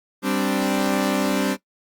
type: chord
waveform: sawtooth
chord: G suspended fourth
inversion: none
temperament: equal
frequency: 196 / 261.6 / 293.7 Hz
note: G3 / C4 / D4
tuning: 0 / 0 / 0 cents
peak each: -20 dBFS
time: 0.22-1.57 s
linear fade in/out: 50 ms
effects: noise-tail reverb RT60 0.1 s tail -17 dB re dry + Opus 48 kbps